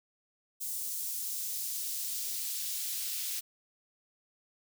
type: noise with high-pass filter sweep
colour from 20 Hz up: white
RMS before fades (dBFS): -36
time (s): 0.6-3.41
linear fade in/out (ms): 20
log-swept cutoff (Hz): 7300 to 3100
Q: 0.79
effects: none